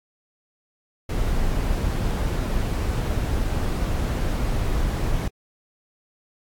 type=noise; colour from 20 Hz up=brown; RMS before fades=-23 dBFS; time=1.09-5.28 s; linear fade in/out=5 ms; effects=AAC 64 kbps